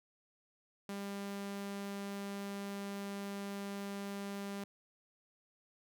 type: tone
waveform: sawtooth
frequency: 199.6 Hz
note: G3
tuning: 32 cents sharp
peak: -36 dBFS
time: 0.89-4.64 s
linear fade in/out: 2 ms
effects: none